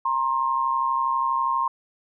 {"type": "tone pair together", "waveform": "sine", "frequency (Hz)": [932.3, 1064.6], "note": ["A#5", "C6"], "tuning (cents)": [0, 30], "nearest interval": "major second", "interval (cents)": 230, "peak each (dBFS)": [-25, -22], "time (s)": [0.05, 1.68], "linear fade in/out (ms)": 5, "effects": []}